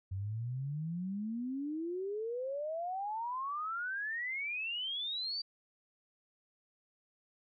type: exponential sweep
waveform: sine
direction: up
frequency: 92.5 to 4699 Hz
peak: -35 dBFS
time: 0.11-5.42 s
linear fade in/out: 10 ms
effects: none